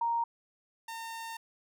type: tone pair in turn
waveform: sine / sawtooth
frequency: 932.3 / 910.5 Hz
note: A#5 / A#5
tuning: 0 / -41 cents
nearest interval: unison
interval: 41 cents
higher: first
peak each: -27 / -35 dBFS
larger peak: first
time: 0.01-0.24 / 0.88-1.37 s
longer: second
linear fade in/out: 5 ms
effects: none